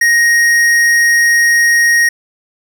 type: tone with tanh clipping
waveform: sine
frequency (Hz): 1873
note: A#6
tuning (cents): +8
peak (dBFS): -9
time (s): 0.01-2.09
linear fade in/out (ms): 5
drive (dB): 15
effects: none